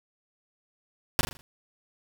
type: noise with echo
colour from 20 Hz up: pink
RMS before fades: -21 dBFS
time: 1.19-1.21 s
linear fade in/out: 0 ms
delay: 40 ms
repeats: 5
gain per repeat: -7 dB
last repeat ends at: 1.41 s
effects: none